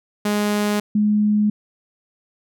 sawtooth / sine tone pair in turn, 207.7 / 209.9 Hz, G#3 / G#3, 0 / +19 cents, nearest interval unison, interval 19 cents, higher second, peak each -14 dBFS, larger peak neither, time 0.25-0.8 / 0.95-1.5 s, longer neither, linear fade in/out 5 ms, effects none

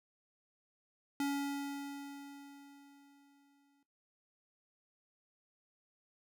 square tone with exponential decay, 281.4 Hz, C#4, 26 cents sharp, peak -32 dBFS, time 1.2-3.83 s, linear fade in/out 2 ms, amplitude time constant 570 ms, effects noise-tail reverb RT60 0.3 s tail -17 dB re dry

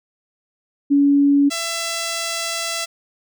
sine / 5% pulse tone pair in turn, 283.1 / 669.5 Hz, C#4 / E5, +37 / +27 cents, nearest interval octave + minor third, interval 1490 cents, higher second, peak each -11 dBFS, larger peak neither, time 0.9-1.5 / 1.5-2.86 s, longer second, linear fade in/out 20 ms, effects none

